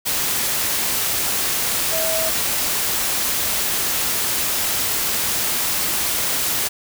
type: tone in noise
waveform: sine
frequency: 646 Hz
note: E5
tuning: 35 cents flat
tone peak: -23 dBFS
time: 1.92-2.3 s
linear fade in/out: 20 ms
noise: white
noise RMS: -21 dBFS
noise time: 0.05-6.69 s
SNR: -5 dB
effects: none